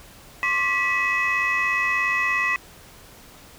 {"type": "tone cluster", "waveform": "sine", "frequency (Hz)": [1067, 1164, 1960, 2555], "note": ["C6", "D6", "B6", "D#7"], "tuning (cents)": [34, -16, -14, 45], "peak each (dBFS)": [-27, -28, -21, -24], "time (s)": [0.43, 2.56], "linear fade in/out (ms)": 0, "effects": ["tanh soft clip ceiling -14 dBFS", "pink hiss -47 dBFS RMS until 3.58 s"]}